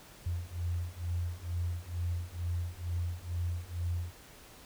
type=beating tone pair; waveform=sine; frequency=85.6 / 87.8 Hz; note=F2 / F2; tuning=-34 / +10 cents; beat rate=2.2 Hz; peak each=-36 / -35 dBFS; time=0.26-4.11 s; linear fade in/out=5 ms; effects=pink hiss -54 dBFS RMS until 4.65 s